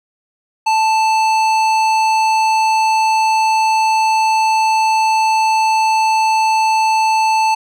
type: tone with hard clipping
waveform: sine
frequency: 880 Hz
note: A5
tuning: in tune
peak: -13 dBFS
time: 0.66-7.55 s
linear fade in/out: 10 ms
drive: 14 dB
effects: none